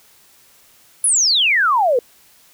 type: exponential sweep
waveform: sine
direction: down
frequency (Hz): 10950 to 461.7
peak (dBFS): -12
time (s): 1.04-1.99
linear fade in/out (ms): 2
effects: white hiss -51 dBFS RMS until 2.53 s